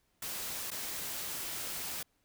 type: noise with dropouts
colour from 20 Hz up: white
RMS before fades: -39 dBFS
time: 0.22-2.03 s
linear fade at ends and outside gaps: 5 ms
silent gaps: 0.705-0.714 s
effects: pink hiss -75 dBFS RMS until 2.24 s